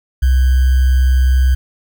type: tone with sample-and-hold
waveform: sine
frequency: 64.4 Hz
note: C2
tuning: 27 cents flat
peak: -8 dBFS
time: 0.22-1.55 s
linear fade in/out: 10 ms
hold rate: 1575 Hz
effects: none